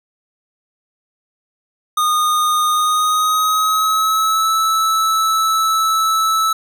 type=tone with pitch glide; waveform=square; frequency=1229 to 1309.6 Hz; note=D#6 to E6; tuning=-22 to -12 cents; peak=-14 dBFS; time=1.97-6.53 s; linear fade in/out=5 ms; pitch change=+110 cents; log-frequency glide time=2.7-4.51 s; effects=none